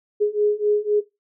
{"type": "beating tone pair", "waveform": "sine", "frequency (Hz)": [415.3, 419.2], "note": ["G#4", "G#4"], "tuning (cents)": [0, 16], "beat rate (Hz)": 3.9, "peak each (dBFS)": [-21, -19], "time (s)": [0.2, 1.01], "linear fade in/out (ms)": 20, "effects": ["noise-tail reverb RT60 0.2 s tail -17 dB re dry"]}